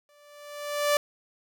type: tone with exponential growth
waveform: sawtooth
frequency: 585 Hz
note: D5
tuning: 7 cents flat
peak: -15 dBFS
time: 0.09-0.97 s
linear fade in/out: 1 ms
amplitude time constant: 190 ms
effects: none